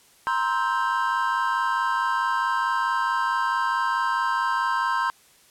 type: chord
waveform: triangle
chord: C dominant seventh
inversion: third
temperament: just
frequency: 941.9 / 1046.5 / 1308.1 / 1569.8 Hz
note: Bb5 / C6 / E6 / G6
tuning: +18 / 0 / -14 / +2 cents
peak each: -25 / -23 / -29 / -26 dBFS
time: 0.27-5.1 s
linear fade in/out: 0 ms
effects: white hiss -56 dBFS RMS until 5.5 s + low-pass 12000 Hz 12 dB/octave